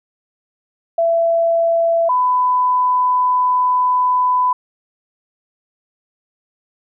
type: tone pair in turn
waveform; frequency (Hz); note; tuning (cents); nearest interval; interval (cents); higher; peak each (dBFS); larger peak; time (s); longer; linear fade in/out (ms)
sine; 669 / 1000.2; E5 / B5; +25 / +22; perfect fifth; 697; second; -12; neither; 0.98-2.09 / 2.09-4.53; second; 5
effects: none